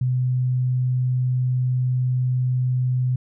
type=tone; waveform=sine; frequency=126.7 Hz; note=B2; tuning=45 cents sharp; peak=-18 dBFS; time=0.01-3.16 s; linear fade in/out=5 ms; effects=none